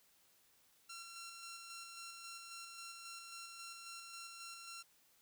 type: tone with tremolo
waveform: 10% pulse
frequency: 1364 Hz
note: F6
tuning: 41 cents flat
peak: -40 dBFS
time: 0.89-4.83 s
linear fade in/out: 10 ms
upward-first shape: square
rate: 3.7 Hz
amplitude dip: 30%
effects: white hiss -71 dBFS RMS until 5.21 s